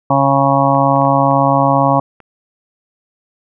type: harmonic tone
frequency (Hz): 137.9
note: C#3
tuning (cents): -9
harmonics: 1 / 2 / 4 / 5 / 6 / 7 / 8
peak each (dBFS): -17 / -17 / -17 / -17 / -17 / -17 / -17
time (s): 0.1-2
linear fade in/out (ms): 5
type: clicks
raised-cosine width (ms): 0.5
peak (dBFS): -25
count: 6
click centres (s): 0.749 / 0.961 / 1.017 / 1.052 / 1.311 / 2.203
effects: none